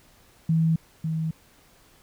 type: tone pair in turn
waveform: sine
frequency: 162.2 / 160.06 Hz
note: E3 / D#3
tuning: -28 / +49 cents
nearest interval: unison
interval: 23 cents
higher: first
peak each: -18 / -24 dBFS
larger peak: first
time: 0.49-0.76 / 1.04-1.31 s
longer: neither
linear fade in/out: 5 ms
effects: pink hiss -57 dBFS RMS until 2.02 s